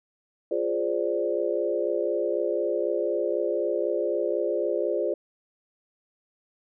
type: chord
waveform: sine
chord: D half-diminished seventh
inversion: first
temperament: equal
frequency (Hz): 349.2 / 415.3 / 523.3 / 587.3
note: F4 / Ab4 / C5 / D5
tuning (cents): 0 / 0 / 0 / 0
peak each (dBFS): -29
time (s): 0.51-5.14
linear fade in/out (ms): 5
effects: none